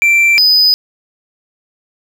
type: tone pair in turn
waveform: triangle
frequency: 2349 / 4993 Hz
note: D7 / D#8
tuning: 0 / +5 cents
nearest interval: octave + minor second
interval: 1305 cents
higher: second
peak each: -5 dBFS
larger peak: neither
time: 0.02-0.38 / 0.38-0.74 s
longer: neither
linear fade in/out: 0 ms
effects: none